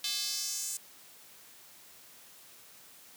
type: tone with high-pass filter sweep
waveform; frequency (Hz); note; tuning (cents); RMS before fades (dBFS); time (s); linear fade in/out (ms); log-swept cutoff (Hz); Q
square; 236.2; A#3; +23; -35; 0.04-0.77; 2; 3700 to 7700; 2.6
effects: white hiss -55 dBFS RMS until 3.16 s + high-pass 100 Hz 12 dB/octave